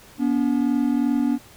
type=tone pair together; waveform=triangle; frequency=242.7 / 285.5 Hz; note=B3 / D4; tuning=-30 / -49 cents; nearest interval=minor third; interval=281 cents; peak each=-19 dBFS; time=0.18-1.39 s; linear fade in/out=50 ms; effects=pink hiss -48 dBFS RMS until 1.56 s